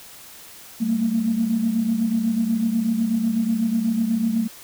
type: tone cluster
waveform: sine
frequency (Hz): 195.4 / 226.5 / 234.6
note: G3 / A#3 / A#3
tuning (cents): -5 / -50 / +11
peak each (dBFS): -26 / -19 / -28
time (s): 0.8-4.48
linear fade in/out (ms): 20
effects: tanh soft clip ceiling -10 dBFS + white hiss -43 dBFS RMS until 4.63 s